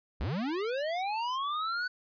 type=linear sweep; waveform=square; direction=up; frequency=44.7 to 1503 Hz; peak=-31 dBFS; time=0.2-1.88 s; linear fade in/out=10 ms; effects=resampled to 11025 Hz